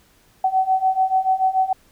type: beating tone pair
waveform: sine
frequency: 753 / 759.9 Hz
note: F#5 / F#5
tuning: +30 / +46 cents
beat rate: 6.9 Hz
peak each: -20 / -18 dBFS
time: 0.44-1.73 s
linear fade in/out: 5 ms
effects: pink hiss -56 dBFS RMS until 1.91 s